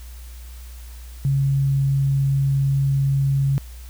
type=tone; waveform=sine; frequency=137.5 Hz; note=C#3; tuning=14 cents flat; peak=-16 dBFS; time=1.25-3.58 s; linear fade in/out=0 ms; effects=added 60 Hz sine -35 dBFS peak until 3.89 s + white hiss -48 dBFS RMS until 3.89 s